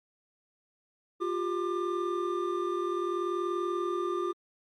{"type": "tone cluster", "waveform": "triangle", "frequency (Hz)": [352.2, 392.8, 1195], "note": ["F4", "G4", "D6"], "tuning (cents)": [15, 4, 30], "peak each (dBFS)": [-29, -33, -33], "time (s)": [1.2, 4.33], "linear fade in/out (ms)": 20, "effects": ["Opus 48 kbps"]}